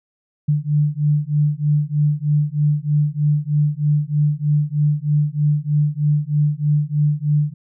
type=beating tone pair; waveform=sine; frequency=146.83 / 150.03 Hz; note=D3 / D3; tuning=0 / +37 cents; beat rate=3.2 Hz; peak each=-18 dBFS; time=0.48-7.54 s; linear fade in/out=10 ms; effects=none